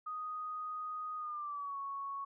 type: tone with pitch glide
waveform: sine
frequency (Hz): 1244.5 to 1108.7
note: D#6 to C#6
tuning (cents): 0 to 0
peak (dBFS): -38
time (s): 0.06-2.25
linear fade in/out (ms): 10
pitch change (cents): -200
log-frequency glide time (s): 1.17-1.77
effects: none